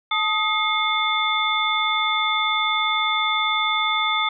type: tone cluster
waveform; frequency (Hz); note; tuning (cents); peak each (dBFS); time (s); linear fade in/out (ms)
sine; 870 / 1252 / 2151 / 3525; A5 / D#6 / C7 / A7; -20 / +10 / +47 / +2; -27 / -23 / -24 / -24; 0.11-4.29; 5
effects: none